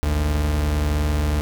40% pulse tone pair together, 53.28 / 74.7 Hz, G#1 / D2, +45 / +30 cents, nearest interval tritone, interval 585 cents, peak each -27 / -18 dBFS, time 0.03-1.41 s, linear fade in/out 0 ms, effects none

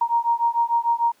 sine beating tone pair, 932.3 / 939 Hz, A#5 / A#5, 0 / +12 cents, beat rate 6.7 Hz, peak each -21 dBFS, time 0.01-1.12 s, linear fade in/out 5 ms, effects pink hiss -59 dBFS RMS until 1.2 s + high-pass 300 Hz 12 dB/octave

